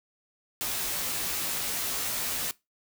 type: noise with comb filter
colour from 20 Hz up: white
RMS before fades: -31 dBFS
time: 0.61-2.51 s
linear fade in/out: 0 ms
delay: 15 ms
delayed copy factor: -0.85
effects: noise-tail reverb RT60 0.2 s tail -20 dB re dry